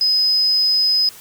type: tone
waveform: sine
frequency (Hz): 5040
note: D#8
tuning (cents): +21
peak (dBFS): -13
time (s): 0.01-1.09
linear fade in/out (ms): 2
effects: white hiss -41 dBFS RMS until 1.2 s